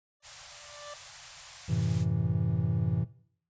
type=tone with exponential growth; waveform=25% pulse; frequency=587.3 Hz; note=D5; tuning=in tune; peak=-36 dBFS; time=0.2-0.94 s; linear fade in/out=5 ms; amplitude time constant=160 ms
type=band-stop noise; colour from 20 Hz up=white; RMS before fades=-45 dBFS; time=0.22-2.06 s; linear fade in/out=50 ms; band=150 to 560 Hz; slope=48 dB/octave
type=chord; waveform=triangle; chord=F# half-diminished seventh; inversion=none; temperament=equal; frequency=92.5 / 110 / 130.81 / 164.81 Hz; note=F#2 / A2 / C3 / E3; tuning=0 / 0 / 0 / 0 cents; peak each=-31 / -28 / -30 / -29 dBFS; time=1.68-3.05 s; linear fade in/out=20 ms
effects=noise-tail reverb RT60 0.6 s tail -18 dB re dry + resampled to 16000 Hz

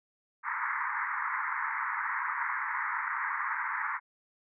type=band-pass noise; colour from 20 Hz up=pink; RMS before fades=-33 dBFS; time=0.43-4 s; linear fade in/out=50 ms; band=900 to 2100 Hz; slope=96 dB/octave; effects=none

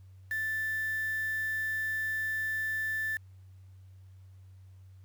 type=tone with quantisation; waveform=sine; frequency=1760 Hz; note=A6; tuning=in tune; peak=-30 dBFS; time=0.31-3.17 s; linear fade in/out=2 ms; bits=7; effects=added 94 Hz sine -50 dBFS peak until 5.04 s + pink hiss -73 dBFS RMS until 5.04 s

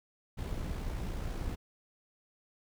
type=noise with amplitude modulation; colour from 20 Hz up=brown; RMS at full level=-35 dBFS; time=0.37-1.56 s; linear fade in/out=20 ms; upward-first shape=sine; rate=58.9 Hz; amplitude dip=35%; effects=none

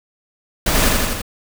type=noise with echo; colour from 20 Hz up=pink; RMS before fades=-17 dBFS; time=0.66-0.89 s; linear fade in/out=5 ms; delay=82 ms; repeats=4; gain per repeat=-2 dB; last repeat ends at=1.218 s; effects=none

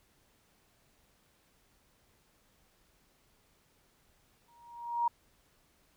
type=tone with exponential growth; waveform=sine; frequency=945 Hz; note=A#5; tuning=23 cents sharp; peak=-24 dBFS; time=4.48-5.08 s; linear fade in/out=5 ms; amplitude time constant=130 ms; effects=pink hiss -69 dBFS RMS until 5.96 s

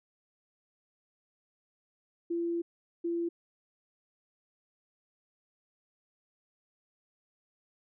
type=tone bursts at uneven times; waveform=sine; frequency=340 Hz; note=F4; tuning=46 cents flat; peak=-29 dBFS; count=2; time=2.3-2.62 / 3.04-3.29 s; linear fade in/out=10 ms; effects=none

